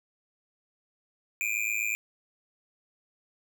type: tone with amplitude modulation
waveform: square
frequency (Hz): 2409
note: D7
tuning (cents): +43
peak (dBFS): -24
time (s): 1.41-1.95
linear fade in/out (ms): 0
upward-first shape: sine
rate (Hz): 108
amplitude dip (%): 95
effects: none